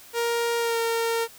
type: tone with pitch glide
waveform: sawtooth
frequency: 468.7 to 459.6 Hz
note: A#4 to A#4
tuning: +9 to -25 cents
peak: -19 dBFS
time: 0.13-1.28 s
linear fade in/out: 50 ms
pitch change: -34 cents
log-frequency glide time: 0.58-0.79 s
effects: white hiss -48 dBFS RMS until 1.38 s